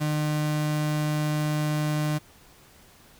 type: tone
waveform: 35% pulse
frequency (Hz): 151.3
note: D#3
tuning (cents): -48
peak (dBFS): -22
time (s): 0-2.19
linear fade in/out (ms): 20
effects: pink hiss -54 dBFS RMS until 3.19 s